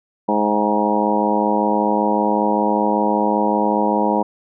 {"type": "harmonic tone with a mistuned harmonic", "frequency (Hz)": 105.2, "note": "G#2", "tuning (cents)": 23, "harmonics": [2, 3, 4, 5, 6, 7, 8, 9], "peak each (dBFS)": [-21, -23, -25, -23, -26, -26, -23, -21], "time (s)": [0.28, 4.23], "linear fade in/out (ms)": 10, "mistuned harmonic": 8, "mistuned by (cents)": -37, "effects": []}